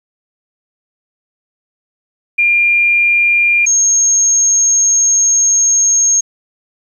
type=tone pair in turn; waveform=sine; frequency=2400 / 6497 Hz; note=D7 / G#8; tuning=+37 / -39 cents; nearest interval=octave + perfect fourth; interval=1724 cents; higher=second; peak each=-8 dBFS; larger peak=neither; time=2.38-3.66 / 3.66-6.21 s; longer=second; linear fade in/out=10 ms; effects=8-bit